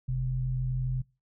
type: tone pair together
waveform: sine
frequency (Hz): 40.32 / 128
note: E1 / C3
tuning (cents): -38 / -38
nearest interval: octave + minor sixth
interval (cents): 2000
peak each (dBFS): -33 / -28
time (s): 0.08-1.02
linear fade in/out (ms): 10
effects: noise-tail reverb RT60 0.3 s tail -23 dB re dry